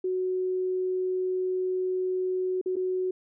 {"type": "tone with dropouts", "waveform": "sine", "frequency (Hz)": 370, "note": "F#4", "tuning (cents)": 0, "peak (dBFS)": -25, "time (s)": [0.04, 3.11], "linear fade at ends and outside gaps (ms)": 5, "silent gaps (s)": [[2.614, 2.659], [2.758, 2.765]], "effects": []}